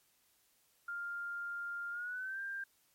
sine tone with pitch glide, 1400 to 1589.7 Hz, F6 to G6, +4 to +24 cents, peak -38 dBFS, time 0.88-2.64 s, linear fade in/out 5 ms, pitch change +220 cents, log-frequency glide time 1.91-2.41 s, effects white hiss -72 dBFS RMS until 2.94 s + MP3 64 kbps

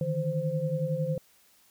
sine tone cluster, 149.9 / 160.8 / 520 Hz, D3 / E3 / C5, +36 / -43 / -11 cents, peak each -31 dBFS, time 0.01-1.18 s, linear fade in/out 2 ms, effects white hiss -62 dBFS RMS until 1.7 s

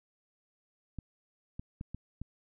clicks, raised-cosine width 5 ms, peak -27 dBFS, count 5, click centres 0.987 / 1.595 / 1.811 / 1.946 / 2.216 s, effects none

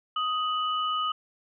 sine tone pair together, 1249.5 / 2964 Hz, D#6 / F#7, +7 / +2 cents, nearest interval octave + minor third, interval 1495 cents, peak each -26 / -32 dBFS, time 0.16-1.12 s, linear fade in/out 5 ms, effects none

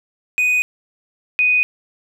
triangle / sine tone pair in turn, 2489 / 2489 Hz, D#7 / D#7, 0 / 0 cents, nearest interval unison, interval 0 cents, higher neither, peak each -12 dBFS, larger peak neither, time 0.38-0.62 / 1.39-1.63 s, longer neither, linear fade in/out 0 ms, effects none

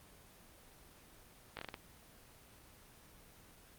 slowing click train, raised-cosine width 0.3 ms, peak -26 dBFS, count 6, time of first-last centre 1.57-1.742 s, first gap 19 ms, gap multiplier 1.3, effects pink hiss -60 dBFS RMS until 3.78 s + Opus 24 kbps

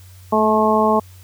harmonic tone with a mistuned harmonic, 216 Hz, A3, 32 cents flat, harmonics 1 / 2 / 3 / 4 / 5, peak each -19 / -19 / -19 / -19 / -19 dBFS, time 0.32-1 s, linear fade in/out 10 ms, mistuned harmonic 1, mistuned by +20 cents, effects added 92 Hz sine -40 dBFS peak until 1.23 s + white hiss -50 dBFS RMS until 1.23 s

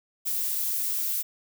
violet noise, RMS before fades -28 dBFS, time 0.25-1.23 s, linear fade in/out 20 ms, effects none

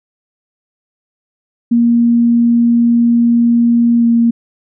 sine tone with pitch glide, 235.5 to 233.1 Hz, A#3 to A#3, +18 to 0 cents, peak -7 dBFS, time 1.71-4.31 s, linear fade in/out 10 ms, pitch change -18 cents, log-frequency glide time 3.98-4.05 s, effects none

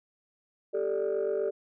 sine chord, G suspended second, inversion none, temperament equal, 392 / 440 / 587.3 Hz, G4 / A4 / D5, 0 / 0 / 0 cents, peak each -29 / -29 / -31 dBFS, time 0.73-1.51 s, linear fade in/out 20 ms, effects tanh soft clip ceiling -22 dBFS

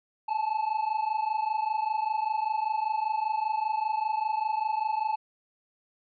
triangle tone pair together, 854.9 / 880 Hz, G#5 / A5, +50 / 0 cents, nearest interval minor second, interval 50 cents, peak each -27 dBFS, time 0.28-5.16 s, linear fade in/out 10 ms, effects resampled to 11025 Hz

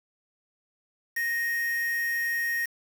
triangle tone with quantisation, 1864.7 Hz, A#6, in tune, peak -24 dBFS, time 1.16-2.66 s, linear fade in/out 10 ms, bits 6, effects none

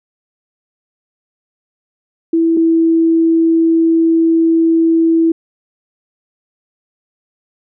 sine tone pair in turn, 329.6 / 328.3 Hz, E4 / E4, 0 / -7 cents, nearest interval unison, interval 7 cents, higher first, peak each -9 / -8 dBFS, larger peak second, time 2.33-2.57 / 2.57-5.32 s, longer second, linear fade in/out 5 ms, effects none

